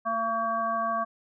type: harmonic tone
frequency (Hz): 226.6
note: A#3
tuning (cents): -49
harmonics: 1 / 3 / 5 / 7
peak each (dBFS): -38 / -30 / -27 / -38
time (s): 0.05-1.05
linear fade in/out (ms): 20
effects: none